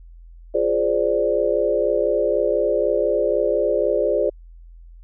sine chord, D half-diminished seventh, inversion first, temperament equal, 349.2 / 415.3 / 523.3 / 587.3 Hz, F4 / Ab4 / C5 / D5, 0 / 0 / 0 / 0 cents, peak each -25 / -22 / -22 / -21 dBFS, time 0.54-4.3 s, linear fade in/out 10 ms, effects added 42 Hz sine -40 dBFS peak until 5.03 s

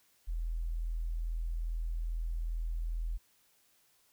sine tone, 41.2 Hz, E1, in tune, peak -32 dBFS, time 0.27-3.18 s, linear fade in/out 20 ms, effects white hiss -69 dBFS RMS until 4.12 s

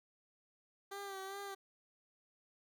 15% pulse tone with vibrato, 392 Hz, G4, in tune, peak -37 dBFS, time 0.91-1.55 s, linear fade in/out 10 ms, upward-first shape sine, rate 2.5 Hz, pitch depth 42 cents each way, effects none

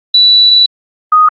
sine tone pair in turn, 3951 / 1244.5 Hz, B7 / D#6, 0 / 0 cents, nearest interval octave + minor sixth, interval 2000 cents, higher first, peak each -3 dBFS, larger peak neither, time 0.14-0.66 / 1.12-1.29 s, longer first, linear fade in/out 5 ms, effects AAC 32 kbps

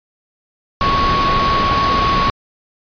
sine tone in noise, 1108.7 Hz, C#6, in tune, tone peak -14 dBFS, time 0.81-2.3 s, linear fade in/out 0 ms, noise pink, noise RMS -18 dBFS, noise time 0.81-2.3 s, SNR +1 dB, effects resampled to 11025 Hz

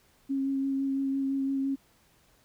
sine tone with vibrato, 271.7 Hz, C#4, 35 cents flat, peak -26 dBFS, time 0.29-1.76 s, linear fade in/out 20 ms, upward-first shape sine, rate 5.9 Hz, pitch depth 14 cents each way, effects pink hiss -64 dBFS RMS until 2.44 s

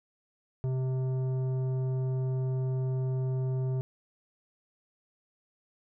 sine tone with tanh clipping, 130 Hz, C3, 11 cents flat, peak -29 dBFS, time 0.64-3.81 s, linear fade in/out 0 ms, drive 11 dB, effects none

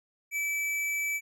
square tone, 2307 Hz, D7, 31 cents flat, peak -29 dBFS, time 0.31-1.21 s, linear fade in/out 50 ms, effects none

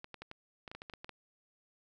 clicks, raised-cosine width 0.3 ms, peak -29 dBFS, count 12, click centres 0.044 / 0.143 / 0.22 / 0.314 / 0.678 / 0.715 / 0.75 / 0.819 / 0.898 / 0.937 / 1.045 / 1.093 s, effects none

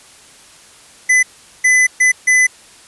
square tone bursts at uneven times, 2009 Hz, B6, 29 cents sharp, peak -9 dBFS, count 4, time 1.09-1.23 / 1.64-1.87 / 2-2.12 / 2.27-2.47 s, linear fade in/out 10 ms, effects white hiss -43 dBFS RMS until 2.87 s + resampled to 24000 Hz

